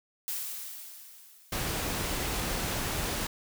blue noise with exponential decay, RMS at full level -33 dBFS, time 0.28-2.22 s, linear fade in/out 0 ms, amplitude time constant 420 ms
pink noise, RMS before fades -32 dBFS, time 1.52-3.27 s, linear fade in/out 5 ms
effects none

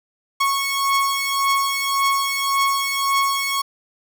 sawtooth beating tone pair, 1101 / 1102.8 Hz, C#6 / C#6, -12 / -9 cents, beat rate 1.8 Hz, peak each -19 / -16 dBFS, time 0.4-3.62 s, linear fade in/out 10 ms, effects none

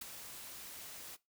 white noise with ADSR envelope, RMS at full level -41 dBFS, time 0.01-1.17 s, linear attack 8 ms, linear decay 11 ms, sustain -8 dB, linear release 28 ms, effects noise-tail reverb RT60 0.2 s tail -19 dB re dry

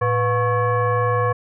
sine tone with frequency modulation, 493.9 Hz, B4, in tune, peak -16 dBFS, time 0.01-1.33 s, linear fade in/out 10 ms, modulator 606 Hz, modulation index 1.4, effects none

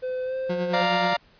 triangle tone with pitch glide, 510 to 522.8 Hz, C5 to C5, -44 to -1 cents, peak -24 dBFS, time 0.02-0.83 s, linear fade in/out 20 ms, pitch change +43 cents, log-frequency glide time 0.24-0.35 s
30% pulse tone with tremolo, 180 Hz, F#3, 47 cents flat, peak -23 dBFS, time 0.49-1.14 s, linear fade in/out 10 ms, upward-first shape sine, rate 9.4 Hz, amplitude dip 55%
sawtooth chord, Bb major, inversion first, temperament equal, 587.3 / 698.5 / 932.3 Hz, D5 / F5 / Bb5, 0 / 0 / 0 cents, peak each -23 / -20 / -22 dBFS, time 0.73-1.17 s, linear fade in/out 10 ms
effects pink hiss -57 dBFS RMS until 1.39 s + resampled to 11025 Hz

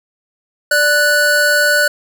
square tone pair together, 587.3 / 1479.9 Hz, D5 / F#6, 0 / 0 cents, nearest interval octave + major third, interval 1600 cents, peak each -17 / -12 dBFS, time 0.71-1.88 s, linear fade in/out 5 ms, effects none

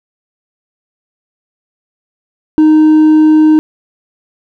sine tone with hard clipping, 310 Hz, D#4, 6 cents flat, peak -4 dBFS, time 2.58-3.59 s, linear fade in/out 0 ms, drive 2 dB, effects none

